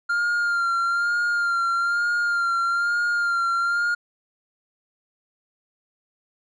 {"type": "tone with vibrato", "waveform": "triangle", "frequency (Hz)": 1397, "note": "F6", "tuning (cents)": 0, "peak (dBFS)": -18, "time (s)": [0.09, 3.95], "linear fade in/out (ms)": 10, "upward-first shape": "sine", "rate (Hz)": 1.1, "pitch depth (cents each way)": 30, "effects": ["resampled to 22050 Hz"]}